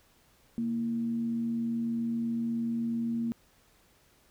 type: tone with frequency modulation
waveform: sine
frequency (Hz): 231.9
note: A#3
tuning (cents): -9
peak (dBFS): -28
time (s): 0.58-3.32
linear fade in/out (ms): 0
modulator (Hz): 97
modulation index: 0.22
effects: pink hiss -64 dBFS RMS until 4.3 s